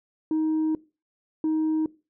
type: tone pair in turn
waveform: sine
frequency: 314.1 / 314.1 Hz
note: D#4 / D#4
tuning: +16 / +16 cents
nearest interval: unison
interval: 0 cents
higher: neither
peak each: -19 dBFS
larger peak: neither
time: 0.31-0.75 / 1.44-1.86 s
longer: first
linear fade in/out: 2 ms
effects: noise-tail reverb RT60 0.3 s tail -21 dB re dry + tanh soft clip ceiling -20 dBFS